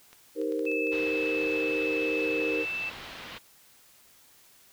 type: clicks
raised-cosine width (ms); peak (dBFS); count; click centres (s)
0.2; -32; 11; 0.13 / 0.415 / 0.522 / 0.593 / 0.654 / 0.716 / 0.87 / 1.081 / 1.415 / 1.518 / 1.679
type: chord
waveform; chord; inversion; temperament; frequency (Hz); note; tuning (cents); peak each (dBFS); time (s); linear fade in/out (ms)
sine; C minor seventh; first; equal; 311.1 / 392 / 466.2 / 523.3; Eb4 / G4 / Bb4 / C5; 0 / 0 / 0 / 0; -32 / -35 / -30 / -36; 0.35-2.66; 50
type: tone with pitch glide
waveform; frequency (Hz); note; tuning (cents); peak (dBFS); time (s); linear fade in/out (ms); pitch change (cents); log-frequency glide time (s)
sine; 2615 to 2648; E7 to E7; -15 to +7; -30; 0.66-2.9; 10; +22; 2.5-2.62
type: low-pass noise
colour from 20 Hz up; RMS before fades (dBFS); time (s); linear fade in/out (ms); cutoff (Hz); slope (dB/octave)
white; -43; 0.91-3.39; 20; 3800; 24
effects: white hiss -58 dBFS RMS until 4.72 s